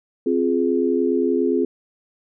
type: chord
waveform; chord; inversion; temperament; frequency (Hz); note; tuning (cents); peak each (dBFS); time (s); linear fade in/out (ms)
sine; F minor; second; just; 261.9 / 349.2 / 419.1; C4 / F4 / Ab4; +2 / 0 / +16; -21; 0.26-1.65; 5
effects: none